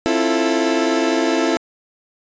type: chord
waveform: 30% pulse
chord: F major seventh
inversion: second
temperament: equal with one note detuned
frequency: 265.3 / 329.6 / 349.2 / 440 Hz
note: C4 / E4 / F4 / A4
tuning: +24 / 0 / 0 / 0 cents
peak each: -19 / -16 / -22 / -20 dBFS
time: 0.06-1.57 s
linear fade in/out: 0 ms
effects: resampled to 16000 Hz